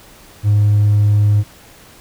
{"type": "tone", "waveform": "triangle", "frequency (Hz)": 103.83, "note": "G#2", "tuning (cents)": 0, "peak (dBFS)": -6, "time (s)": [0.43, 1.44], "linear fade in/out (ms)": 50, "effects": ["tanh soft clip ceiling -5 dBFS", "pink hiss -43 dBFS RMS until 2 s"]}